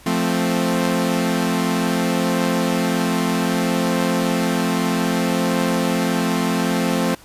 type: chord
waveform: sawtooth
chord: F major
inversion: none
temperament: equal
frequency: 174.61 / 220 / 261.6 Hz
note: F3 / A3 / C4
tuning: 0 / 0 / 0 cents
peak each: -18 dBFS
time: 0.06-7.15 s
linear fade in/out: 5 ms
effects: pink hiss -46 dBFS RMS until 7.24 s + resampled to 32000 Hz